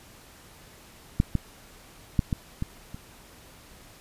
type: clicks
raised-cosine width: 5 ms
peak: -7 / -11 / -8 / -13 / -16 / -25 dBFS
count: 6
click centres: 1.201 / 1.353 / 2.192 / 2.328 / 2.624 / 2.945 s
effects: pink hiss -51 dBFS RMS until 4 s + resampled to 32000 Hz